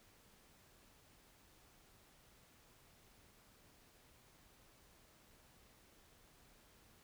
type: silence
effects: pink hiss -67 dBFS RMS until 7.03 s